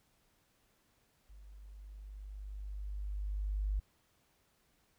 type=tone with level ramp; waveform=sine; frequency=50.3 Hz; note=G1; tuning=45 cents sharp; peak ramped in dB=-52 to -30 dBFS; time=1.29-3.8 s; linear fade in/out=10 ms; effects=pink hiss -73 dBFS RMS until 4.98 s